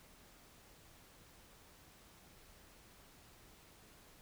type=silence; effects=pink hiss -62 dBFS RMS until 4.21 s